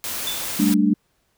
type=noise; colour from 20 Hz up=white; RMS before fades=-28 dBFS; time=0.04-0.74 s; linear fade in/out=0 ms
type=tone with exponential decay; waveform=sine; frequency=3520 Hz; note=A7; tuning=in tune; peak=-22 dBFS; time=0.27-0.56 s; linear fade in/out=2 ms; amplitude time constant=62 ms
type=chord; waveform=sine; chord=G suspended second; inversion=none; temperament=equal; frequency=196 / 220 / 293.7 Hz; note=G3 / A3 / D4; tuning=0 / 0 / 0 cents; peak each=-19 dBFS; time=0.59-0.94 s; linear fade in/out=10 ms
effects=pink hiss -67 dBFS RMS until 1.37 s